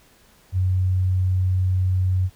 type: tone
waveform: sine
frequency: 92.6 Hz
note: F#2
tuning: 2 cents sharp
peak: -17 dBFS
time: 0.52-2.3 s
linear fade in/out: 50 ms
effects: pink hiss -55 dBFS RMS until 2.35 s